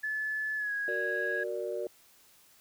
sine tone with pitch glide, 1728 to 1654.7 Hz, A6 to G#6, -32 to -7 cents, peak -30 dBFS, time 0.03-1.44 s, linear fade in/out 10 ms, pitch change -75 cents, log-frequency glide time 0.56-0.73 s
sine chord, Gb augmented, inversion none, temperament equal, 370 / 466.2 / 587.3 Hz, Gb4 / Bb4 / D5, 0 / 0 / 0 cents, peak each -36 dBFS, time 0.88-1.87 s, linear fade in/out 2 ms
effects tanh soft clip ceiling -22 dBFS + white hiss -61 dBFS RMS until 2.6 s

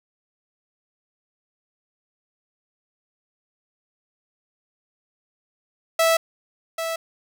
sawtooth tone with echo, 656 Hz, E5, 9 cents flat, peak -12 dBFS, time 5.99-6.17 s, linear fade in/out 5 ms, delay 790 ms, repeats 1, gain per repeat -9 dB, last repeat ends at 6.96 s, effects none

